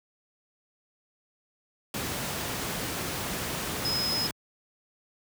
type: tone in noise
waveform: sine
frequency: 5110 Hz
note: D#8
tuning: 45 cents sharp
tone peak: -27 dBFS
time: 3.85-4.27 s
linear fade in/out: 2 ms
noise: pink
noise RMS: -32 dBFS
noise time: 1.94-4.31 s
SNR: +2 dB
effects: high-pass 80 Hz 12 dB/octave